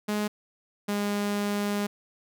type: tone pair in turn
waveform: sawtooth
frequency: 209.3 / 204.6 Hz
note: G#3 / G#3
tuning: +14 / -26 cents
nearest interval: unison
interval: 40 cents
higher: first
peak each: -22 dBFS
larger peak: neither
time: 0.08-0.28 / 0.88-1.87 s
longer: second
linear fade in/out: 10 ms
effects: none